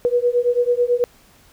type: beating tone pair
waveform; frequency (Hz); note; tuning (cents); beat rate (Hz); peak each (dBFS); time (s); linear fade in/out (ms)
sine; 481.5 / 490.6; B4 / B4; -44 / -12; 9.1; -18; 0.05-1.04; 0
effects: pink hiss -52 dBFS RMS until 1.52 s